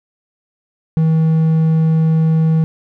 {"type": "tone", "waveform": "triangle", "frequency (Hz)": 160.2, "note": "E3", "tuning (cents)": -49, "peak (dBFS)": -8, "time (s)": [0.97, 2.64], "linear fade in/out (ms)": 0, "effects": []}